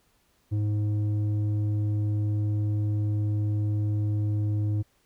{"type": "tone with low-pass filter", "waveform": "square", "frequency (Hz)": 104.9, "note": "G#2", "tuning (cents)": 18, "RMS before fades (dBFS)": -26, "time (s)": [0.51, 4.83], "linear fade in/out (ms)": 20, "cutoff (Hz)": 240, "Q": 1.4, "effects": ["pink hiss -67 dBFS RMS until 5.05 s"]}